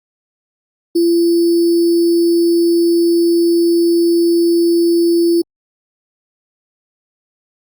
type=tone with sample-and-hold; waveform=sine; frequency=340 Hz; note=F4; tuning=46 cents flat; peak=-9 dBFS; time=0.95-5.42 s; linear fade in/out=10 ms; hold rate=4900 Hz; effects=Opus 24 kbps